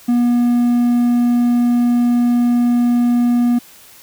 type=tone; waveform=triangle; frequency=241 Hz; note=B3; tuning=42 cents flat; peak=-9 dBFS; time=0.08-3.59 s; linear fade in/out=10 ms; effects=white hiss -43 dBFS RMS until 4.02 s